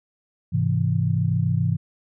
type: chord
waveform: sine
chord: Ab augmented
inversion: none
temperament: equal with one note detuned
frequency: 103.47 / 130.81 / 164.81 Hz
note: Ab2 / C3 / E3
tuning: -6 / 0 / 0 cents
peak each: -23 dBFS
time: 0.52-1.77 s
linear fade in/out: 20 ms
effects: none